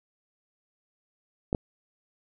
clicks, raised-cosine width 2 ms, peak -14 / -14 dBFS, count 2, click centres 1.529 / 1.548 s, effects none

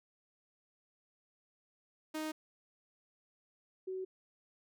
sawtooth / sine tone pair in turn, 311.1 / 375.6 Hz, D#4 / F#4, 0 / +26 cents, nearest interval minor third, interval 326 cents, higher second, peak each -33 / -37 dBFS, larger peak first, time 2.14-2.32 / 3.87-4.05 s, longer neither, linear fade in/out 10 ms, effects none

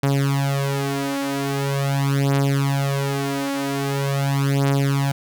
sawtooth beating tone pair, 138.59 / 139.02 Hz, C#3 / C#3, 0 / +5 cents, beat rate 0.43 Hz, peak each -18 dBFS, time 0.03-5.12 s, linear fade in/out 5 ms, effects none

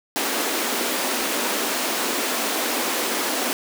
pink high-pass noise, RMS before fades -24 dBFS, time 0.16-3.53 s, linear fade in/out 0 ms, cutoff 230 Hz, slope 48 dB/octave, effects none

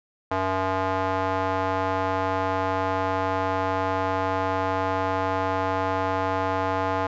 square tone with band-pass filter, 94.5 Hz, F#2, 37 cents sharp, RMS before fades -25 dBFS, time 0.31-7.07 s, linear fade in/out 5 ms, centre 900 Hz, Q 1.7, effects resampled to 16000 Hz

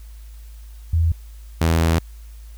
sine / sawtooth tone pair in turn, 82.4 / 82.1 Hz, E2 / E2, 0 / -6 cents, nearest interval unison, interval 6 cents, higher first, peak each -14 / -11 dBFS, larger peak second, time 0.93-1.12 / 1.61-1.99 s, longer second, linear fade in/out 5 ms, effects added 54 Hz sine -36 dBFS peak until 2.57 s + white hiss -54 dBFS RMS until 2.57 s

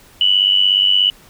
sine tone with amplitude modulation, 2960 Hz, F#7, in tune, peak -7 dBFS, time 0.21-1.1 s, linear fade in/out 2 ms, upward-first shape sine, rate 96.9 Hz, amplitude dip 75%, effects pink hiss -46 dBFS RMS until 1.29 s

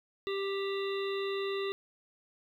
harmonic tone with a mistuned harmonic, 393.5 Hz, G4, 7 cents sharp, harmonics 1 / 3 / 5 / 7 / 9 / 10, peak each -32 / -42 / -44 / -45 / -45 / -47 dBFS, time 0.27-1.72 s, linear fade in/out 0 ms, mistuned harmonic 9, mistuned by +22 cents, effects 11-bit

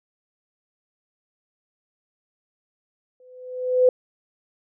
sine tone with exponential growth, 505 Hz, B4, 39 cents sharp, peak -10 dBFS, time 3.2-3.89 s, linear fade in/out 2 ms, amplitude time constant 150 ms, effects none

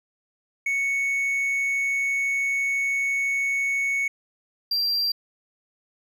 triangle tone pair in turn, 2217 / 4729 Hz, C#7 / D8, 0 / +11 cents, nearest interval octave + minor second, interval 1311 cents, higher second, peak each -20 / -20 dBFS, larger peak neither, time 0.66-4.08 / 4.71-5.12 s, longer first, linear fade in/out 5 ms, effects none

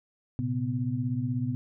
sine tone cluster, 115.2 / 131.5 / 249.5 Hz, A#2 / C3 / B3, -20 / +9 / +18 cents, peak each -31 dBFS, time 0.39-1.55 s, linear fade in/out 0 ms, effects none

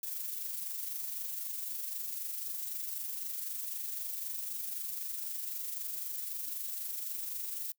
violet noise with amplitude modulation, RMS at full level -37 dBFS, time 0.03-7.72 s, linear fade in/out 2 ms, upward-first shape sine, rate 23.9 Hz, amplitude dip 40%, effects noise-tail reverb RT60 0.1 s tail -23 dB re dry

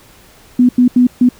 sine tone bursts at uneven times, 247.6 Hz, B3, 5 cents sharp, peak -5 dBFS, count 4, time 0.59-0.69 / 0.78-0.88 / 0.96-1.07 / 1.21-1.29 s, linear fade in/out 5 ms, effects pink hiss -44 dBFS RMS until 1.39 s

